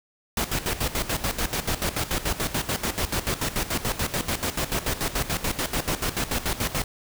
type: noise with tremolo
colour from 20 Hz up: pink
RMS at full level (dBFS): -25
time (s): 0.37-6.84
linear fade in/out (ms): 2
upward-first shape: square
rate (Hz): 6.9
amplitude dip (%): 75
effects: none